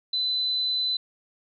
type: tone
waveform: sine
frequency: 4015 Hz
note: B7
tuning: 28 cents sharp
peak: -23 dBFS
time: 0.13-0.97 s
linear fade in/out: 5 ms
effects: none